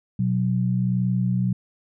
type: tone pair together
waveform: sine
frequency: 123.47 / 185 Hz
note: B2 / F#3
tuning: 0 / 0 cents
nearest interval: perfect fifth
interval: 700 cents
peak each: -22 dBFS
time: 0.19-1.53 s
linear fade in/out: 5 ms
effects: none

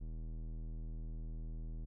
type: tone with low-pass filter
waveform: square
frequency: 40.06 Hz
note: E1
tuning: 49 cents flat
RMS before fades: -43 dBFS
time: 0-1.86 s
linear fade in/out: 20 ms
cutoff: 260 Hz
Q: 0.76
effects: none

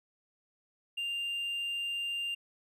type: tone with hard clipping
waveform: sine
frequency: 2794 Hz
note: F7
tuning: in tune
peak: -33 dBFS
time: 0.97-2.35 s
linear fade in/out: 10 ms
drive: 2 dB
effects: none

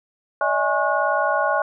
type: tone cluster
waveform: sine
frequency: 582 / 641 / 829 / 1090 / 1451 Hz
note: D5 / E5 / G#5 / C#6 / F#6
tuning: -16 / -49 / -3 / -29 / -34 cents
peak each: -24 dBFS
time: 0.41-1.62 s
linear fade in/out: 2 ms
effects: none

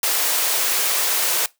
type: high-pass noise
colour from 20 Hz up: white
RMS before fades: -20 dBFS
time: 0.03-1.46 s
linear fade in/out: 2 ms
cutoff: 370 Hz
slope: 24 dB/octave
effects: noise-tail reverb RT60 0.2 s tail -21 dB re dry

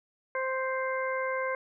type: harmonic tone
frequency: 523.3 Hz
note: C5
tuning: in tune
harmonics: 1 / 2 / 3 / 4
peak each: -31 / -34 / -36 / -37 dBFS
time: 0.35-1.55 s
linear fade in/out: 2 ms
effects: none

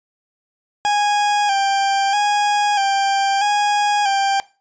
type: tone with vibrato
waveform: 40% pulse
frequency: 807 Hz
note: G#5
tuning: 50 cents flat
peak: -14 dBFS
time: 0.85-4.4 s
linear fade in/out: 0 ms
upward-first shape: square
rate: 0.78 Hz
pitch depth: 40 cents each way
effects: noise-tail reverb RT60 0.3 s tail -19 dB re dry + resampled to 16000 Hz

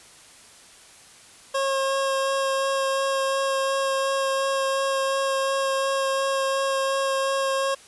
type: tone with vibrato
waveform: 25% pulse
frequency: 541 Hz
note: C#5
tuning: 42 cents flat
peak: -18 dBFS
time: 1.54-7.75 s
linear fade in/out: 10 ms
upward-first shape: sine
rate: 2.8 Hz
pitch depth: 10 cents each way
effects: white hiss -49 dBFS RMS until 7.87 s + resampled to 24000 Hz

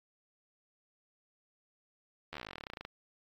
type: slowing click train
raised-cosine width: 0.3 ms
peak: -25 dBFS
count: 23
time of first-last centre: 2.33-2.851 s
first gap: 12 ms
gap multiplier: 1.06
effects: AAC 32 kbps

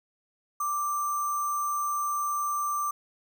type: tone with sample-and-hold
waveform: sine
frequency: 1174.7 Hz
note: D6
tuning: in tune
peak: -26 dBFS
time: 0.6-2.91 s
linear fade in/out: 5 ms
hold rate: 7350 Hz
effects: none

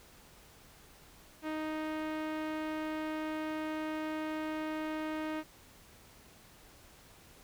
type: tone with low-pass filter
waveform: sawtooth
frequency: 311.1 Hz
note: D#4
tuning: in tune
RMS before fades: -37 dBFS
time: 1.42-5.44 s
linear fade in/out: 50 ms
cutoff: 2400 Hz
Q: 0.98
effects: pink hiss -58 dBFS RMS until 7.43 s

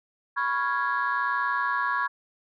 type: chord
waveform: sine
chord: C# dominant seventh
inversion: third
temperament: equal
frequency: 987.8 / 1108.7 / 1396.9 / 1661.2 Hz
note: B5 / C#6 / E#6 / G#6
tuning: 0 / 0 / 0 / 0 cents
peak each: -29 / -27 / -32 / -27 dBFS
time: 0.36-2.08 s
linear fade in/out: 20 ms
effects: tanh soft clip ceiling -17 dBFS

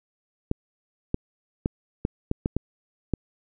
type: clicks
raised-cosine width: 3 ms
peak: -10 dBFS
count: 8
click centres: 0.514 / 1.144 / 1.659 / 2.051 / 2.314 / 2.459 / 2.566 / 3.137 s
effects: none

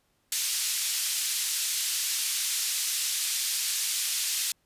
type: band-pass noise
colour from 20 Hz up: white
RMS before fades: -29 dBFS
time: 0.32-4.52 s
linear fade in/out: 2 ms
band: 3000 to 9700 Hz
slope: 12 dB/octave
effects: pink hiss -71 dBFS RMS until 4.65 s + resampled to 32000 Hz

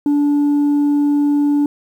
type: tone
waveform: sine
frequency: 290 Hz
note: D4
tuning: 22 cents flat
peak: -9 dBFS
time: 0.06-1.66 s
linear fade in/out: 2 ms
effects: tanh soft clip ceiling -11 dBFS + 8-bit

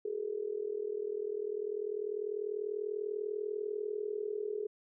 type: tone with amplitude modulation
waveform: sine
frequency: 419.1 Hz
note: G#4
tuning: 16 cents sharp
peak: -30 dBFS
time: 0.05-4.67 s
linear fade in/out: 5 ms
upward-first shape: sine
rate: 40.2 Hz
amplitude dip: 85%
effects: none

